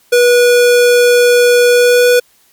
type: tone with pitch glide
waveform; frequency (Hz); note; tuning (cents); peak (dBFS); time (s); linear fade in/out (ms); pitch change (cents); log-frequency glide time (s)
square; 486.2 to 490.4; B4 to B4; -27 to -12; -6; 0.12-2.2; 10; +15; 1.68-2.08
effects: white hiss -51 dBFS RMS until 2.52 s + MP3 96 kbps